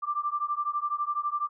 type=beating tone pair; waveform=sine; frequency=1174.7 / 1186.7 Hz; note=D6 / D6; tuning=0 / +18 cents; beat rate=12 Hz; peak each=-30 dBFS; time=0.02-1.49 s; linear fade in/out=20 ms; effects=none